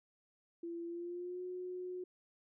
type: tone with pitch glide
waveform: sine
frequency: 339.2 to 363.5 Hz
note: E4 to F#4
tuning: +50 to -31 cents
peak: -40 dBFS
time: 0.63-2.04 s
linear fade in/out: 5 ms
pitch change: +119 cents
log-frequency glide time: 0.86-1.42 s
effects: none